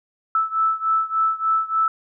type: beating tone pair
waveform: sine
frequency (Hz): 1313 / 1316.4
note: E6 / E6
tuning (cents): -7 / -3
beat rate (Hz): 3.4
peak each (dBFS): -20 / -22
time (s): 0.35-1.88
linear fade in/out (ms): 2
effects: none